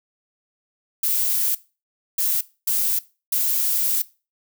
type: noise bursts at uneven times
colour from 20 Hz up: violet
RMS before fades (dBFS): -21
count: 4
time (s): 1.03-1.55 / 2.18-2.41 / 2.67-2.99 / 3.32-4.02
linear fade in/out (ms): 5
effects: noise-tail reverb RT60 0.3 s tail -19 dB re dry